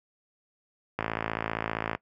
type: click train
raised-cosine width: 0.5 ms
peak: -13 dBFS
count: 54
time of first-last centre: 0.99-1.95 s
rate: 55.2 Hz
effects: noise-tail reverb RT60 0.1 s tail -21 dB re dry + high-pass 80 Hz 12 dB/octave